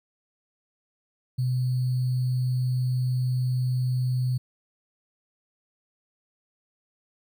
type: tone with sample-and-hold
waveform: sine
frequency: 126.7 Hz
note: B2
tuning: 45 cents sharp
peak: -22 dBFS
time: 1.38-4.38 s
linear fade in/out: 10 ms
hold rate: 4410 Hz
effects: none